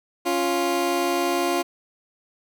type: tone pair together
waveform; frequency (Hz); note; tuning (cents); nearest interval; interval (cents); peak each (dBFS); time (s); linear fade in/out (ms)
20% pulse; 277.2 / 349; C#4 / F4; 0 / -1; major third; 399; -22 / -17; 0.25-1.63; 20
effects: none